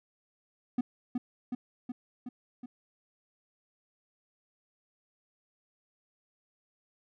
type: tone with echo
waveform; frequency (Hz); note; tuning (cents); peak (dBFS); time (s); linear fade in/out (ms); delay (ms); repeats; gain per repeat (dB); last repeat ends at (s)
triangle; 246.9; B3; 0; -23; 0.78-0.81; 5; 370; 5; -3; 2.66
effects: none